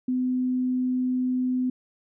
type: tone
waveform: sine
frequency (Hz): 253.5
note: B3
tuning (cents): +45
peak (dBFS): -22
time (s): 0.08-1.7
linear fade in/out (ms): 5
effects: none